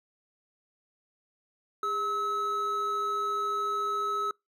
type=tone pair together; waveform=triangle; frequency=406.7 / 1292.6 Hz; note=G#4 / E6; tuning=-36 / -34 cents; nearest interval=octave + minor sixth; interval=2002 cents; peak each=-35 / -26 dBFS; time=1.83-4.31 s; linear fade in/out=2 ms; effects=noise-tail reverb RT60 0.2 s tail -25 dB re dry